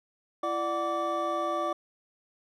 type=tone cluster; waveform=triangle; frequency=337.4 / 594 / 739 / 1160 Hz; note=E4 / D5 / F#5 / D6; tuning=+40 / +20 / -2 / -22 cents; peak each=-33 / -30 / -34 / -29 dBFS; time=0.43-1.73 s; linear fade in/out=5 ms; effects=none